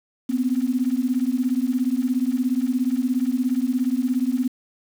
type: beating tone pair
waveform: sine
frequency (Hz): 244.8 / 261.8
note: B3 / C4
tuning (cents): -15 / +1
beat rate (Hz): 17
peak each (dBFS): -22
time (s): 0.29-4.48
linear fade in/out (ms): 10
effects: 7-bit